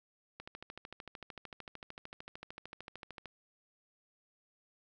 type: click train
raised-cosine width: 0.3 ms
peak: -29 dBFS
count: 39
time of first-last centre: 0.4-3.257 s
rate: 13.3 Hz
effects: none